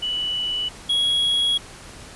sine / triangle tone pair in turn, 2960 / 3322 Hz, F#7 / G#7, 0 / 0 cents, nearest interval major second, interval 200 cents, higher second, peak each -22 / -16 dBFS, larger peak second, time 0.02-0.69 / 0.89-1.58 s, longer second, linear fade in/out 10 ms, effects pink hiss -41 dBFS RMS until 2.15 s + resampled to 24000 Hz

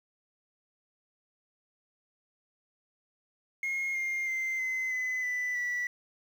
sine tone with pitch steps, 2150 / 2117 / 2084 / 2052 / 2020 / 1988.7 / 1957.9 Hz, C7 / C7 / C7 / C7 / B6 / B6 / B6, +47 / +20 / -7 / -34 / +39 / +12 / -16 cents, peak -27 dBFS, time 3.63-5.87 s, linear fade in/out 2 ms, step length 320 ms, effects tanh soft clip ceiling -28 dBFS + 9-bit

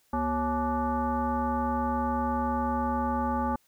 sine tone with frequency modulation, 551 Hz, C#5, 11 cents flat, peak -25 dBFS, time 0.13-3.56 s, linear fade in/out 5 ms, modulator 310 Hz, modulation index 1.9, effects white hiss -67 dBFS RMS until 3.67 s

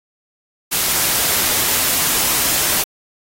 white noise, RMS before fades -17 dBFS, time 0.71-2.84 s, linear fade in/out 20 ms, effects AAC 48 kbps

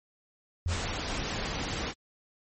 sine tone with exponential decay, 86.7 Hz, F2, 12 cents flat, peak -24 dBFS, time 0.66-1.11 s, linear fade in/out 0 ms, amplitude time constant 97 ms
pink noise, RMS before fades -33 dBFS, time 0.67-1.94 s, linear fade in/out 50 ms
effects MP3 32 kbps

